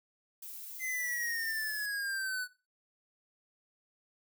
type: noise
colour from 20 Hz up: violet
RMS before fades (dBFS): -45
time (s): 0.42-1.86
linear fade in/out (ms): 5
type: exponential sweep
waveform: square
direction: down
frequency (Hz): 2067 to 1480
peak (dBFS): -34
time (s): 0.79-2.48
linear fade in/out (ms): 50
effects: noise-tail reverb RT60 0.3 s tail -18 dB re dry